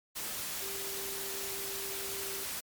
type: tone in noise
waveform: sine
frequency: 392 Hz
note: G4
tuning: in tune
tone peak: -44 dBFS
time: 0.61-2.45 s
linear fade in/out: 20 ms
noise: white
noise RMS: -38 dBFS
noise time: 0.15-2.61 s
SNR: -9 dB
effects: MP3 96 kbps